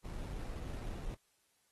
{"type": "noise with sample-and-hold", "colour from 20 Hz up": "brown", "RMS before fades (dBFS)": -42, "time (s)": [0.04, 1.15], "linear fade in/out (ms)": 10, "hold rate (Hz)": 3150, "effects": ["white hiss -75 dBFS RMS until 1.71 s", "AAC 32 kbps"]}